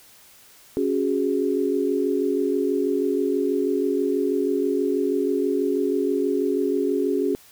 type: chord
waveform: sine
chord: C# suspended fourth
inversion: none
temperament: just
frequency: 277.2 / 369.6 / 415.8 Hz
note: C#4 / F#4 / G#4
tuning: 0 / -2 / +2 cents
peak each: -24 dBFS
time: 0.77-7.35 s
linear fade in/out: 0 ms
effects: white hiss -51 dBFS RMS until 7.51 s